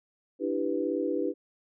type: chord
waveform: sine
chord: E minor seventh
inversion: third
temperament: equal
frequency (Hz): 293.7 / 329.6 / 392 / 493.9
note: D4 / E4 / G4 / B4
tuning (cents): 0 / 0 / 0 / 0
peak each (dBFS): -32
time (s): 0.39-1.34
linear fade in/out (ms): 50
effects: none